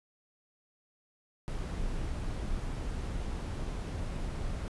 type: noise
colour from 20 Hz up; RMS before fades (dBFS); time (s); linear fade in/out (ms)
brown; -35; 1.48-4.68; 0
effects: resampled to 24000 Hz